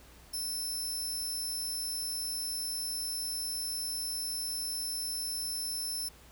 20% pulse tone, 5310 Hz, E8, 12 cents sharp, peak -28 dBFS, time 0.33-6.09 s, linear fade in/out 10 ms, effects added 60 Hz sine -58 dBFS peak until 6.31 s + pink hiss -57 dBFS RMS until 6.31 s

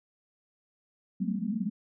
white band-pass noise, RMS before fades -31 dBFS, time 1.2-1.7 s, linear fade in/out 10 ms, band 180 to 240 Hz, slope 96 dB/octave, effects none

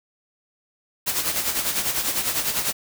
white noise with tremolo, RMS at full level -22 dBFS, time 1.06-2.73 s, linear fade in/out 20 ms, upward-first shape sine, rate 10 Hz, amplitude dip 60%, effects none

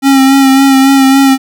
square tone with vibrato, 270.1 Hz, C#4, 45 cents flat, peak -4 dBFS, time 0.02-1.38 s, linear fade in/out 50 ms, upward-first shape sine, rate 3.6 Hz, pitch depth 27 cents each way, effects none

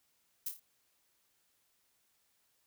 violet noise with echo, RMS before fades -36 dBFS, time 0.46-0.49 s, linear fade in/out 5 ms, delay 27 ms, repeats 4, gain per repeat -6 dB, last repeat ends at 0.598 s, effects white hiss -75 dBFS RMS until 2.66 s

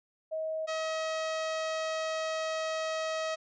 sine / sawtooth tone pair in turn, 634 / 637 Hz, D#5 / D#5, +32 / +41 cents, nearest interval unison, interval 9 cents, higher second, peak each -31 / -27 dBFS, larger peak second, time 0.31-0.67 / 0.67-3.36 s, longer second, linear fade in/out 20 ms, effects resampled to 16000 Hz

